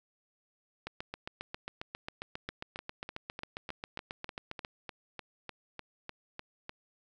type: two click trains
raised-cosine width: 0.3 ms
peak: -24 / -22 dBFS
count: 15 / 29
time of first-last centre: 2.49-6.694 / 0.87-4.649 s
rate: 3.33 / 7.41 Hz
effects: none